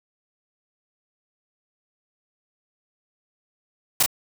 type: noise with echo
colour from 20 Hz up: white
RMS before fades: -17 dBFS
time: 4-4.03 s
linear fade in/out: 5 ms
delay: 32 ms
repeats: 1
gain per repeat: -3 dB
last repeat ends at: 4.062 s
effects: none